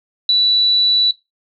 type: tone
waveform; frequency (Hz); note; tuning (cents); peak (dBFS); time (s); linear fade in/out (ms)
sine; 3951; B7; 0; -10; 0.29-1.11; 2
effects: noise-tail reverb RT60 0.2 s tail -17 dB re dry